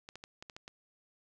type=clicks; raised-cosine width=0.2 ms; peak=-29 dBFS; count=7; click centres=0.089 / 0.156 / 0.239 / 0.425 / 0.498 / 0.565 / 0.679 s; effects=none